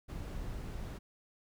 brown noise, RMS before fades -41 dBFS, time 0.08-0.99 s, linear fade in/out 20 ms, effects none

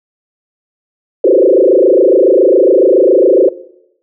sine tone with frequency modulation, 443.4 Hz, A4, 13 cents sharp, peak -4 dBFS, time 1.24-3.49 s, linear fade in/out 5 ms, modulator 27.2 Hz, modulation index 3.7, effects noise-tail reverb RT60 0.8 s tail -18 dB re dry

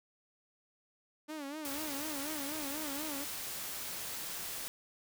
sawtooth tone with vibrato, 293.7 Hz, D4, in tune, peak -36 dBFS, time 1.28-3.25 s, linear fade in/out 20 ms, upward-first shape sine, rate 4.1 Hz, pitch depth 120 cents each way
white noise, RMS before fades -41 dBFS, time 1.65-4.68 s, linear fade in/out 0 ms
effects none

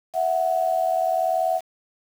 sine tone pair together, 659.3 / 740 Hz, E5 / F#5, 0 / 0 cents, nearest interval major second, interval 200 cents, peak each -22 dBFS, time 0.13-1.61 s, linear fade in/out 50 ms, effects 7-bit

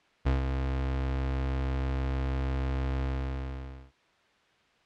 35% pulse tone with ADSR envelope, 66.3 Hz, C2, 23 cents sharp, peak -20 dBFS, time 0.25-3.92 s, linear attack 20 ms, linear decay 140 ms, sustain -6 dB, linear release 890 ms, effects white hiss -64 dBFS RMS until 4.85 s + low-pass 3000 Hz 12 dB/octave

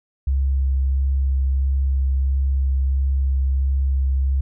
sine tone with vibrato, 67.2 Hz, C2, 47 cents sharp, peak -16 dBFS, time 0.27-4.41 s, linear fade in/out 5 ms, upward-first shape sine, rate 1.5 Hz, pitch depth 12 cents each way, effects none

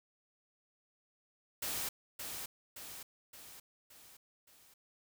white noise with echo, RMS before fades -38 dBFS, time 1.62-1.89 s, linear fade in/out 5 ms, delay 570 ms, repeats 5, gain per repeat -5 dB, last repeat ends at 4.74 s, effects none

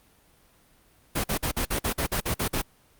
pink noise bursts, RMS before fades -26 dBFS, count 11, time 1.15-2.62 s, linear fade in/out 10 ms, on 90 ms, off 48 ms, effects pink hiss -60 dBFS RMS until 2.99 s + Opus 32 kbps

